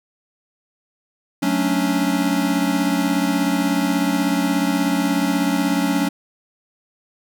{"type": "chord", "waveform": "square", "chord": "D major seventh", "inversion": "first", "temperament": "equal", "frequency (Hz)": [185, 220, 277.2, 293.7], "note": ["F#3", "A3", "C#4", "D4"], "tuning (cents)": [0, 0, 0, 0], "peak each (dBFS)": [-24, -26, -21, -25], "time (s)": [1.42, 6.09], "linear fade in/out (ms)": 10, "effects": ["9-bit"]}